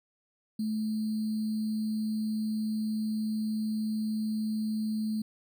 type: tone with sample-and-hold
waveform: sine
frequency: 216.7 Hz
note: A3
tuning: 26 cents flat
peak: -28 dBFS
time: 0.59-5.22 s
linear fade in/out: 5 ms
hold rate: 4410 Hz
effects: none